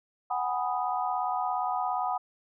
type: chord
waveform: sine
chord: G# minor seventh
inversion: third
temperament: equal with one note detuned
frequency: 740 / 817.3 / 987.8 / 1244.5 Hz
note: F#5 / G#5 / B5 / D#6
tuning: 0 / -28 / 0 / 0 cents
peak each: -30 / -34 / -33 / -34 dBFS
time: 0.3-2.18 s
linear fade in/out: 10 ms
effects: none